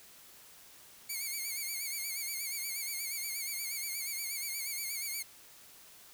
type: tone with vibrato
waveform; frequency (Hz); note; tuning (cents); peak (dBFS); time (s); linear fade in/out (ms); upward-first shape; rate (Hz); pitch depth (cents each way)
5% pulse; 2217; C#7; 0; -26; 1.09-5.23; 10; sine; 8.4; 81
effects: white hiss -56 dBFS RMS until 6.13 s